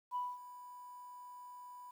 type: tone with ADSR envelope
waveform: sine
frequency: 987.8 Hz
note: B5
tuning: in tune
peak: -33 dBFS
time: 0.11-1.91 s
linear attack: 47 ms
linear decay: 220 ms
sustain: -16 dB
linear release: 5 ms
effects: tanh soft clip ceiling -30 dBFS + 11-bit